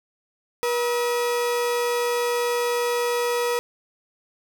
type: tone pair together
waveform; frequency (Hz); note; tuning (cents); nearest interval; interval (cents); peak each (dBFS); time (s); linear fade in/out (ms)
35% pulse; 481.2 / 1284.6; B4 / E6; -45 / -45; octave + perfect fourth; 1700; -20 / -30; 0.63-3.59; 0
effects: none